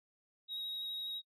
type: tone with vibrato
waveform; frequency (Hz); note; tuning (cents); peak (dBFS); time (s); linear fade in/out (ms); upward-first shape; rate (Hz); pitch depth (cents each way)
sine; 3800; A#7; +33; -36; 0.48-1.22; 50; triangle; 12; 15
effects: noise-tail reverb RT60 0.1 s tail -24 dB re dry + tanh soft clip ceiling -37 dBFS